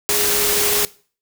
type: tone in noise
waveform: sine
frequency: 414.5 Hz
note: G#4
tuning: 3 cents flat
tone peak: -24 dBFS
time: 0.09-0.85 s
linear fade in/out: 0 ms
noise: white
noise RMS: -18 dBFS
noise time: 0.09-0.85 s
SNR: -9 dB
effects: noise-tail reverb RT60 0.4 s tail -20 dB re dry